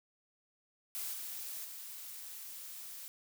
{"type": "noise with level steps", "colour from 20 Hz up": "blue", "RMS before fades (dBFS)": [-40, -43, -47], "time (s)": [0.95, 3.08], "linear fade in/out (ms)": 0, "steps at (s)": [1.13, 1.64], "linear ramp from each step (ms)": 10, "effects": []}